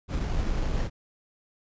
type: noise with sample-and-hold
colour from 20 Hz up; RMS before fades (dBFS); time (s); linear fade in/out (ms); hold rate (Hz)
brown; -27; 0.08-0.9; 50; 3675
effects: resampled to 16000 Hz